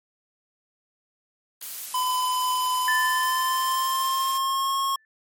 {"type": "noise", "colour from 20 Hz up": "blue", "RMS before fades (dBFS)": -34, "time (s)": [1.61, 4.38], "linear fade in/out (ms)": 5}
{"type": "tone with pitch glide", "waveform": "square", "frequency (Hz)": [1009, 1087.7], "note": ["B5", "C#6"], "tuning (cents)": [37, -33], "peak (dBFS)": -23, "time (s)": [1.94, 4.96], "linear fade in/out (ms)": 5, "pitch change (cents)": 130, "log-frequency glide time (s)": [2.83, 4.77]}
{"type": "tone with exponential decay", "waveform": "sine", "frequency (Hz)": 1760, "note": "A6", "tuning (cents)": 0, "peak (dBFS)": -20, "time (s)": [2.88, 5.05], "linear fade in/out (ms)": 1, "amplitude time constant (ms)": 470}
{"effects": ["MP3 64 kbps"]}